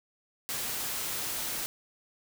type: noise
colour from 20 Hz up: white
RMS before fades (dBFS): -34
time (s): 0.49-1.66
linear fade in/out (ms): 0
effects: none